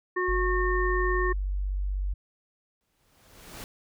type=harmonic tone; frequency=364.1 Hz; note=F#4; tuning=28 cents flat; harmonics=1 / 3 / 5; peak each=-27 / -30 / -30 dBFS; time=0.16-1.33 s; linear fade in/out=10 ms
type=tone; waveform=sine; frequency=48.07 Hz; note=G1; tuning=33 cents flat; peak=-26 dBFS; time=0.28-2.14 s; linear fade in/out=10 ms
type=noise with exponential growth; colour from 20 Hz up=pink; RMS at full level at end=-39 dBFS; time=2.81-3.64 s; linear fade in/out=0 ms; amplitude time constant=180 ms
effects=none